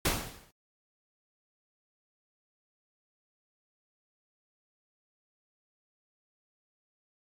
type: noise with exponential decay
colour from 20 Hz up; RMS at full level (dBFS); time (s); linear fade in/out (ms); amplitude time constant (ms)
pink; -24; 0.05-0.51; 5; 98
effects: AAC 64 kbps